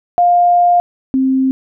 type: tone pair in turn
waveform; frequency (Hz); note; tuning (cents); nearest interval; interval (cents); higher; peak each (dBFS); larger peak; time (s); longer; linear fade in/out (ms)
sine; 704 / 263.7; F5 / C4; +14 / +14; octave + perfect fourth; 1700; first; -7 / -10; first; 0.18-0.8 / 1.14-1.51; first; 0
effects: none